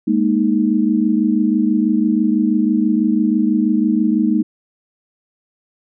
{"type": "chord", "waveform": "sine", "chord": "Ab suspended second", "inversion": "none", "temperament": "equal with one note detuned", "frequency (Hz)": [207.7, 233.8, 311.1], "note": ["Ab3", "Bb3", "Eb4"], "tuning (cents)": [0, 5, 0], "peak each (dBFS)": -17, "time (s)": [0.07, 4.43], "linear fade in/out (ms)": 10, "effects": []}